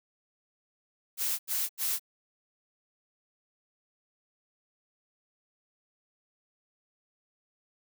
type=noise bursts; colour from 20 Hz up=blue; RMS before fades=-30 dBFS; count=3; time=1.17-1.996 s; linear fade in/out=50 ms; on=220 ms; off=83 ms; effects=none